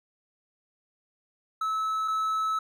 triangle tone pair in turn, 1300 / 1300 Hz, E6 / E6, -24 / -24 cents, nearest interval unison, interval 0 cents, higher neither, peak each -24 / -23 dBFS, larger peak second, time 1.61-2.08 / 2.08-2.59 s, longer second, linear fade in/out 5 ms, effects none

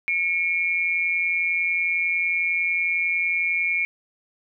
sine tone pair together, 2200 / 2371 Hz, C#7 / D7, -14 / +16 cents, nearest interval minor second, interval 130 cents, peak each -23 dBFS, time 0.08-3.85 s, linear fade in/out 0 ms, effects none

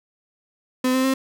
35% pulse tone with pitch steps, 255.4 / 260.3 / 265.3 Hz, C4 / C4 / C4, -42 / -9 / +24 cents, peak -16 dBFS, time 0.84-1.14 s, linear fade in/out 5 ms, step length 100 ms, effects none

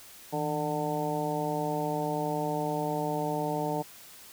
harmonic tone with a mistuned harmonic, 149.3 Hz, D3, 29 cents sharp, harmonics 1 / 2 / 3 / 4 / 5 / 6, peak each -35 / -35 / -35 / -35 / -35 / -35 dBFS, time 0.32-3.83 s, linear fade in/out 20 ms, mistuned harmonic 1, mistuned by +110 cents, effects white hiss -50 dBFS RMS until 4.32 s

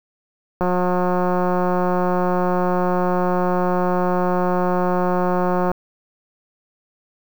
click train, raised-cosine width 1 ms, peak -7 dBFS, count 920, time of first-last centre 0.61-5.716 s, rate 180 Hz, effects 7-bit

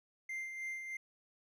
triangle tone with tremolo, 2093 Hz, C7, in tune, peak -36 dBFS, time 0.29-0.97 s, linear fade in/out 5 ms, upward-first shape sine, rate 3.2 Hz, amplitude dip 45%, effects none

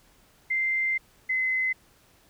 sine tone pair in turn, 2086 / 2044 Hz, C7 / C7, -6 / -41 cents, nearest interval unison, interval 35 cents, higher first, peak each -23 dBFS, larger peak neither, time 0.5-0.98 / 1.29-1.73 s, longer first, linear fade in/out 10 ms, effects pink hiss -60 dBFS RMS until 2.29 s

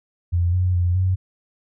sine tone with pitch steps, 86.9 / 91.1 / 88.3 / 93 Hz, F2 / F#2 / F2 / F#2, -8 / -26 / +20 / +9 cents, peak -16 dBFS, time 0.32-1.16 s, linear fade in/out 20 ms, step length 210 ms, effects none

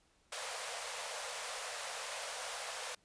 pink high-pass noise, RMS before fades -42 dBFS, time 0.32-2.95 s, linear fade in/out 5 ms, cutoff 470 Hz, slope 96 dB/octave, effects pink hiss -71 dBFS RMS until 3.04 s + resampled to 22050 Hz

